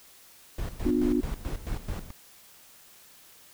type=noise with tremolo; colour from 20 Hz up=brown; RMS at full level=-31 dBFS; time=0.58-2.11 s; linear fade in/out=5 ms; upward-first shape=square; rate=4.6 Hz; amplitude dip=75%
type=chord; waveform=sine; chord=B diminished; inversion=none; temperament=just; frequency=246.9 / 296.3 / 355.6 Hz; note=B3 / D4 / F4; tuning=0 / +15 / +31 cents; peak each=-26 / -26 / -28 dBFS; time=0.85-1.21 s; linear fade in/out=10 ms
effects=white hiss -54 dBFS RMS until 3.53 s